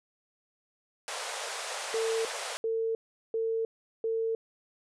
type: band-pass noise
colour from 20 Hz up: pink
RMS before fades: -37 dBFS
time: 1.08-2.57 s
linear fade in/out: 0 ms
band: 470 to 9900 Hz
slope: 48 dB/octave
type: tone bursts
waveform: sine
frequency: 450.2 Hz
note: A4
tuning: 40 cents sharp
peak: -27 dBFS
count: 4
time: 1.94-4.35 s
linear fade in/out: 2 ms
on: 310 ms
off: 390 ms
effects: none